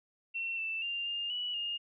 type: tone with pitch steps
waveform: sine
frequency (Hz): 2711 / 2657 / 2791 / 2813 / 2944 / 2834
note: E7 / E7 / F7 / F7 / F#7 / F7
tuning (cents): +48 / +13 / -2 / +12 / -9 / +25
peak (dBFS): -33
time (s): 0.34-1.78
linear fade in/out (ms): 20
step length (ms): 240
effects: none